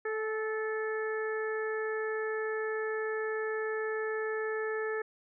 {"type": "harmonic tone with a mistuned harmonic", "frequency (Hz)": 436.7, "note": "A4", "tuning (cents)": -13, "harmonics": [1, 2, 3, 4, 5], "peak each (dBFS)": [-32, -45, -42, -38, -49], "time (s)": [0.05, 5.02], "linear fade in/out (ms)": 5, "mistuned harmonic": 2, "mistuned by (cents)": -20, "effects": []}